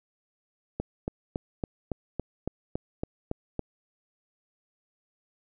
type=click train; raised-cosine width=2 ms; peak=-16 dBFS; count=11; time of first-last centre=0.8-3.593 s; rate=3.58 Hz; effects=none